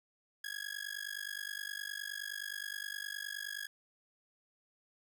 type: tone with amplitude modulation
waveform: sawtooth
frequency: 1661.2 Hz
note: G#6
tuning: in tune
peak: -32 dBFS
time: 0.44-3.67 s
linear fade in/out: 5 ms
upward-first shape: sine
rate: 49.6 Hz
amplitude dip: 100%
effects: none